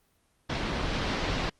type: low-pass noise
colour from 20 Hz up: pink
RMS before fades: -30 dBFS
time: 0.49-1.5 s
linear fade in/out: 10 ms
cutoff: 4700 Hz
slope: 24 dB/octave
effects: pink hiss -69 dBFS RMS until 1.59 s + Opus 24 kbps